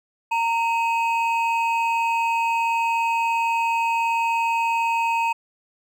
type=tone pair together; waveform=triangle; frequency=920.7 / 2546 Hz; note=A#5 / D#7; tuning=-22 / +39 cents; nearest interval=octave + tritone; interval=1761 cents; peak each=-18 / -25 dBFS; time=0.31-5.33 s; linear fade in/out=10 ms; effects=none